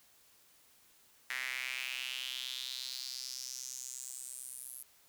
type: tone with high-pass filter sweep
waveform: sawtooth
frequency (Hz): 128.7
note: C3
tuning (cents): -28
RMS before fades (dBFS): -42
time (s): 1.3-4.83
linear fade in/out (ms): 0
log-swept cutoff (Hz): 1900 to 11000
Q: 4.3
effects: white hiss -65 dBFS RMS until 5.08 s